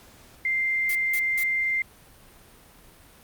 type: tone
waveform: sine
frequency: 2093 Hz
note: C7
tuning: in tune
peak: -22 dBFS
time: 0.45-1.82 s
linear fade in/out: 2 ms
type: noise bursts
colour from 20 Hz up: blue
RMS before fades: -32 dBFS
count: 3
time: 0.89-1.436 s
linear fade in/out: 5 ms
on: 62 ms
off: 180 ms
effects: pink hiss -52 dBFS RMS until 3.23 s + Opus 48 kbps